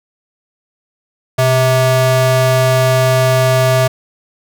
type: ring-modulated tone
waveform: square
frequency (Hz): 261.6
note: C4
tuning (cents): 0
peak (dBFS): -7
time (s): 1.38-3.88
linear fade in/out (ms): 10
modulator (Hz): 387
effects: none